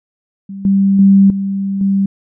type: tone with level steps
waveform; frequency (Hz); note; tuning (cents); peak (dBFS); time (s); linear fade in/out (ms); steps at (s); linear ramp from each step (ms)
sine; 196; G3; 0; -24 / -8 / -4 / -15 / -10; 0.49-2.06; 5; 0.65 / 0.99 / 1.3 / 1.81; 2
effects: none